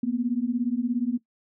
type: beating tone pair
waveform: sine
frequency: 233.1 / 250.1 Hz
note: A#3 / B3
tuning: 0 / +22 cents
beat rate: 17 Hz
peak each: -26 dBFS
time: 0.03-1.18 s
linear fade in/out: 5 ms
effects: noise-tail reverb RT60 0.1 s tail -17 dB re dry